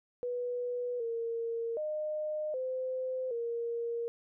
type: tone with pitch steps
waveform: sine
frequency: 489.9 / 461.4 / 611 / 515 / 467.7 Hz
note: B4 / A#4 / D#5 / C5 / A#4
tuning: -14 / -18 / -32 / -28 / +6 cents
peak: -32 dBFS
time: 0.23-4.08 s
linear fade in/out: 0 ms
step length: 770 ms
effects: none